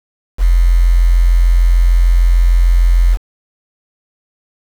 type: tone with quantisation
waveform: sine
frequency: 43.32 Hz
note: F1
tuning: 13 cents flat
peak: -6 dBFS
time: 0.38-3.18 s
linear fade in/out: 50 ms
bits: 5
effects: none